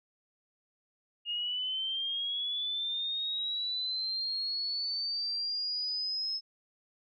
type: linear sweep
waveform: sine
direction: up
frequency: 2838 to 5200 Hz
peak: -31 dBFS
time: 1.25-6.41 s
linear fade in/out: 50 ms
effects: none